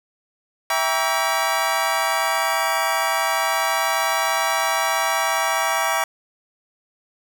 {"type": "chord", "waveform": "25% pulse", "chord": "E diminished seventh", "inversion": "none", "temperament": "just", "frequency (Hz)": [659.3, 791.1, 949.3, 1139.2], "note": ["E5", "G5", "Bb5", "Db6"], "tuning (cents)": [0, 16, 31, 47], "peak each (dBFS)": -21, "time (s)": [0.7, 6.04], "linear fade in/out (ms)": 2, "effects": []}